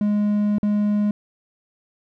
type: tone with dropouts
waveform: triangle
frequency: 207.7 Hz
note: G#3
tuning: in tune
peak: -15 dBFS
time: 0.01-1.11 s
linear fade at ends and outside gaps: 2 ms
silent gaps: 0.584-0.63 s
effects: none